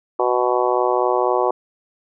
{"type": "harmonic tone", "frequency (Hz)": 124, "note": "B2", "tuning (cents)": 7, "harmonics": [3, 4, 5, 6, 7, 8, 9], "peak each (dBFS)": [-21, -22, -23, -24, -24, -25, -26], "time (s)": [0.19, 1.51], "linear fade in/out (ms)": 5, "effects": []}